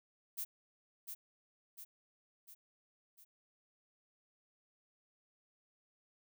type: noise with echo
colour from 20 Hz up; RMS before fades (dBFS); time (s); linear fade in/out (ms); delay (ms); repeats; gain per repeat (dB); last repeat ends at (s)
violet; -40; 0.37-0.45; 20; 700; 4; -5; 3.25
effects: none